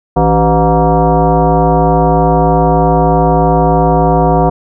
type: tone with frequency modulation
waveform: sine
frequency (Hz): 278.4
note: C#4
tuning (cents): +8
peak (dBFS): -6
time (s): 0.16-4.5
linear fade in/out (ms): 10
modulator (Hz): 220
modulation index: 3
effects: none